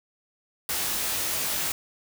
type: noise with comb filter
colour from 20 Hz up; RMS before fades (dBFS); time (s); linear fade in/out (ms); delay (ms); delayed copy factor
white; -28; 0.69-1.72; 2; 19; +0.9
effects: none